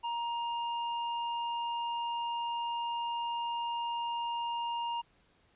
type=tone; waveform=square; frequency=940 Hz; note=A#5; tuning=14 cents sharp; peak=-33 dBFS; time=0.03-5.02 s; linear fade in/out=20 ms; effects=pink hiss -68 dBFS RMS until 5.55 s + resampled to 8000 Hz